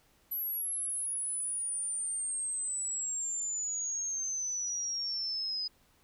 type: exponential sweep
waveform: sine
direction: down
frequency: 11840 to 4978 Hz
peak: -32 dBFS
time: 0.31-5.68 s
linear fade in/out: 10 ms
effects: pink hiss -67 dBFS RMS until 6.03 s